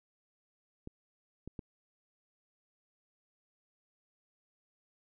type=clicks; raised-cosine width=3 ms; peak=-30 / -30 / -28 dBFS; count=3; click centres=0.874 / 1.476 / 1.592 s; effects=none